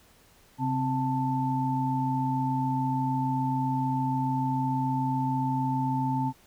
sine tone cluster, 133.8 / 260.6 / 884 Hz, C3 / C4 / A5, +39 / -7 / +8 cents, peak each -29 dBFS, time 0.58-6.33 s, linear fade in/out 50 ms, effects pink hiss -59 dBFS RMS until 6.46 s

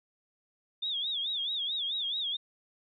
sine tone with vibrato, 3520 Hz, A7, in tune, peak -30 dBFS, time 0.82-2.37 s, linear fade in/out 10 ms, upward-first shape sine, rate 4.6 Hz, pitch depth 150 cents each way, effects none

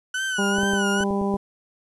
35% pulse tone with vibrato, 1486 Hz, F#6, 7 cents sharp, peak -22 dBFS, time 0.14-1.04 s, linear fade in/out 5 ms, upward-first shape sine, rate 2.3 Hz, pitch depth 82 cents each way
harmonic tone, 198.9 Hz, G3, 25 cents sharp, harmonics 1 / 2 / 3 / 4 / 5, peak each -23 / -26 / -33 / -31 / -33 dBFS, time 0.38-1.37 s, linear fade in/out 10 ms
clicks, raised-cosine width 2 ms, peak -18 dBFS, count 7, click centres 0.585 / 0.633 / 0.735 / 1.007 / 1.108 / 1.214 / 1.341 s
effects resampled to 24000 Hz + 9-bit

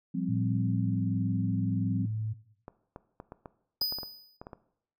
sine chord, F suspended second, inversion none, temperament equal, 174.61 / 196 / 261.6 Hz, F3 / G3 / C4, 0 / 0 / 0 cents, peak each -32 / -34 / -33 dBFS, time 0.14-2.06 s, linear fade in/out 10 ms
sine tone with pitch glide, 113.8 to 109.1 Hz, A#2 to A2, -41 to -14 cents, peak -29 dBFS, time 0.28-2.34 s, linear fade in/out 20 ms, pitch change -73 cents, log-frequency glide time 0.58-1.08 s
clicks, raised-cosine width 1 ms, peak -28 dBFS, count 12, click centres 2.681 / 2.961 / 3.201 / 3.321 / 3.458 / 3.816 / 3.924 / 3.986 / 4.032 / 4.415 / 4.469 / 4.532 s
square tone with exponential decay, 4978 Hz, D#8, in tune, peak -25 dBFS, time 3.81-4.37 s, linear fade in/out 5 ms, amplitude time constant 120 ms
effects noise-tail reverb RT60 0.7 s tail -17 dB re dry

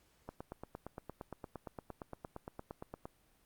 click train, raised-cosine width 1 ms, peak -29 dBFS, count 25, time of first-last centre 0.29-3.055 s, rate 8.68 Hz, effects pink hiss -71 dBFS RMS until 3.45 s + Opus 48 kbps

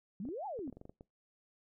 sine exponential two-way sweep, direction up then down, 174.61 to 880 to 235 Hz, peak -38 dBFS, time 0.2-0.7 s, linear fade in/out 2 ms, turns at 0.46 s
clicks, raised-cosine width 2 ms, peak -37 dBFS, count 10, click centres 0.253 / 0.288 / 0.591 / 0.677 / 0.727 / 0.77 / 0.814 / 0.854 / 0.895 / 1.009 s
effects noise-tail reverb RT60 0.2 s tail -23 dB re dry

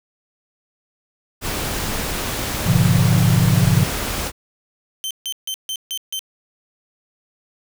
pink noise, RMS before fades -24 dBFS, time 1.41-4.32 s, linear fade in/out 50 ms
sine chord, G# diminished seventh, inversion none, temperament equal with one note detuned, 103.83 / 123.47 / 144.06 / 174.61 Hz, G#2 / B2 / D3 / F3, 0 / 0 / -33 / 0 cents, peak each -18 / -18 / -18 / -18 dBFS, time 2.66-3.84 s, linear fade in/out 10 ms
sawtooth tone bursts, 3100 Hz, G7, 20 cents flat, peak -20 dBFS, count 6, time 5.04-6.192 s, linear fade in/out 0 ms, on 67 ms, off 150 ms
effects none

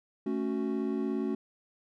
triangle chord, F# minor, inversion first, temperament equal, 220 / 277.2 / 370 Hz, A3 / C#4 / F#4, 0 / 0 / 0 cents, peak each -31 / -31 / -32 dBFS, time 0.26-1.35 s, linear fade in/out 5 ms, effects none

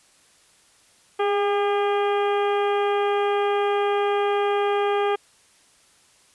harmonic tone with a mistuned harmonic, 404 Hz, G#4, 48 cents flat, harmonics 1 / 2 / 3 / 4 / 5 / 6 / 7 / 8, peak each -21 / -25 / -29 / -35 / -38 / -37 / -42 / -39 dBFS, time 1.19-5.16 s, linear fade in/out 10 ms, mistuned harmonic 1, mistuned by +23 cents, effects white hiss -57 dBFS RMS until 6.34 s + resampled to 24000 Hz

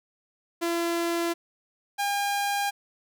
sawtooth tone pair in turn, 339.3 / 807 Hz, F4 / G#5, -50 / -50 cents, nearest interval octave + minor third, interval 1500 cents, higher second, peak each -21 dBFS, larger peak neither, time 0.61-1.34 / 1.98-2.71 s, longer neither, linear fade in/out 20 ms, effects none

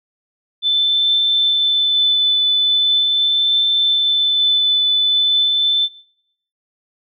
sine tone with vibrato, 3520 Hz, A7, in tune, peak -12 dBFS, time 0.62-5.89 s, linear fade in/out 50 ms, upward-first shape triangle, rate 0.41 Hz, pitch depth 12 cents each way, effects noise-tail reverb RT60 0.7 s tail -19 dB re dry

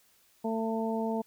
harmonic tone, 223.8 Hz, A3, 30 cents sharp, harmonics 1 / 2 / 3 / 4, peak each -31 / -34 / -36 / -37 dBFS, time 0.44-1.22 s, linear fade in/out 10 ms, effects white hiss -65 dBFS RMS until 1.26 s

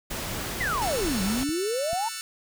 pink noise, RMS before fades -32 dBFS, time 0.1-1.44 s, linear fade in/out 10 ms
sine exponential two-way sweep, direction down then up, 2126 to 182.1 to 929 Hz, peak -25 dBFS, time 0.6-2.09 s, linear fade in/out 10 ms, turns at 1.22 s
click train, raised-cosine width 5 ms, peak -26 dBFS, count 4, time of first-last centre 0.61-1.932 s, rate 2.27 Hz
10% pulse chord, F# minor seventh, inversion third, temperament just, 1332 / 1480 / 1776 / 2220 Hz, E6 / F#6 / A6 / C#7, +18 / 0 / +16 / +2 cents, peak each -31 / -32 / -32 / -32 dBFS, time 0.82-2.21 s, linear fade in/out 0 ms
effects none

